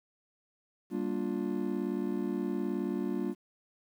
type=chord; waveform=triangle; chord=G minor seventh; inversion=none; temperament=just; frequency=196 / 235.2 / 294 / 352.8 Hz; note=G3 / Bb3 / D4 / F4; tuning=0 / +16 / +2 / +18 cents; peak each=-34 dBFS; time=0.9-3.35 s; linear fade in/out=50 ms; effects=10-bit